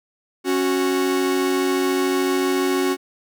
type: tone pair together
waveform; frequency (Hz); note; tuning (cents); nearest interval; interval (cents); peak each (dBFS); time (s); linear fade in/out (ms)
45% pulse; 275.2 / 369.2; C#4 / F#4; -12 / -4; perfect fourth; 508; -22 / -20; 0.44-2.97; 50
effects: none

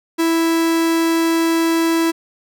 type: tone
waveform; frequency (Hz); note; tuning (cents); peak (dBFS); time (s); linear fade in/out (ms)
45% pulse; 329.6; E4; 0; -14; 0.18-2.12; 20
effects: none

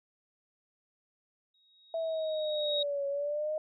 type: tone with exponential growth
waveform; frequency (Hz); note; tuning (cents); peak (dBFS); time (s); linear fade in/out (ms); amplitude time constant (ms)
sine; 3781; A#7; +24; -28; 1.54-2.83; 5; 280
type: linear two-way sweep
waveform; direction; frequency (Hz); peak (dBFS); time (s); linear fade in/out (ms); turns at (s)
sine; down then up; 659.3 to 557 to 623; -30; 1.94-3.58; 2; 3.07
effects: none

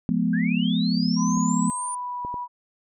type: chord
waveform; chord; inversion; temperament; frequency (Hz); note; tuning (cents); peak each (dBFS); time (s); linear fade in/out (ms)
sine; F diminished; none; equal with one note detuned; 174.61 / 211.8 / 246.9; F3 / Ab3 / Cb4; 0 / +34 / 0; -24; 0.09-1.7; 0
type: linear sweep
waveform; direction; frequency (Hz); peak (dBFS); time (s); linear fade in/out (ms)
sine; up; 1559 to 9360; -30; 0.33-1.95; 5
type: tone with pitch glide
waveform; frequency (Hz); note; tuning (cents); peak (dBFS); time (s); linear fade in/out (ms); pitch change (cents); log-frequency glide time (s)
sine; 1014 to 977.8; B5 to B5; +45 to -18; -28; 1.16-2.48; 50; -63; 1.3-2.26
type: clicks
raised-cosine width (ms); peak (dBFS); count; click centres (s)
2; -29 / -23 / -24; 3; 1.373 / 2.249 / 2.342
effects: none

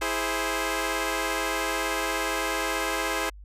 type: chord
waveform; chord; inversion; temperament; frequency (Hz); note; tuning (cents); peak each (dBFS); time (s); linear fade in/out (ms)
10% pulse; E augmented; none; equal with one note detuned; 328.7 / 415.3 / 523.3; E4 / G#4 / B#4; -5 / 0 / 0; -22; 0.01-3.3; 10
effects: added 50 Hz sine -42 dBFS peak until 3.44 s + resampled to 32000 Hz

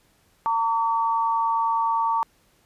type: tone pair together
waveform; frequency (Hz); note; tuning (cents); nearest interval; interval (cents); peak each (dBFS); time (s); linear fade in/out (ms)
sine; 911 / 1140.8; A#5 / C#6; -40 / +49; major third; 389; -21 / -25; 0.46-2.23; 0
effects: pink hiss -62 dBFS RMS until 2.65 s + resampled to 32000 Hz

